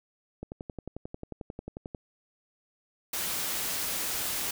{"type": "click train", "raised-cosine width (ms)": 2, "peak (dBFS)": -24, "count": 18, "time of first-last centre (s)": [0.43, 1.948], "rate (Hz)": 11.2}
{"type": "noise", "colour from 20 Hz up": "white", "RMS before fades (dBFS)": -32, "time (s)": [3.13, 4.51], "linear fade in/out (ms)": 5}
{"effects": []}